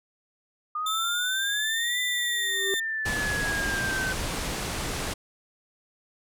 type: exponential two-way sweep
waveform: sine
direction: up then down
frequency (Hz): 1212 to 1996 to 1525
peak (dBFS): -27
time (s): 0.75-4.13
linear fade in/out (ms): 5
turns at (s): 2
type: tone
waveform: sawtooth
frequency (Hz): 3571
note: A7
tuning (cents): +25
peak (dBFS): -25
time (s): 0.86-2.8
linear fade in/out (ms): 5
type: tone with exponential growth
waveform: triangle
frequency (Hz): 389.9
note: G4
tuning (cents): -9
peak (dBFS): -23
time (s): 2.23-2.74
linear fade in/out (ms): 0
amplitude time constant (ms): 110
type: low-pass noise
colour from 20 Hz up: pink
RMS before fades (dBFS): -31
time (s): 3.05-5.14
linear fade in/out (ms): 10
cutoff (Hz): 11000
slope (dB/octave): 24
effects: none